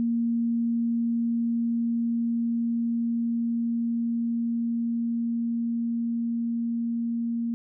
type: tone with level ramp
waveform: sine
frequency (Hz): 233.1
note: A#3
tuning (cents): 0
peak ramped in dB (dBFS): -22 to -25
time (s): 0-7.54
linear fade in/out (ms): 0
effects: none